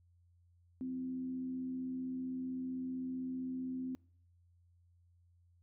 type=tone with frequency modulation; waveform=sine; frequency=257.7 Hz; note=C4; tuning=26 cents flat; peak=-37 dBFS; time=0.81-3.95 s; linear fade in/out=0 ms; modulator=75.6 Hz; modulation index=0.28; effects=noise-tail reverb RT60 0.6 s tail -26 dB re dry + added 87 Hz sine -65 dBFS peak until 5.62 s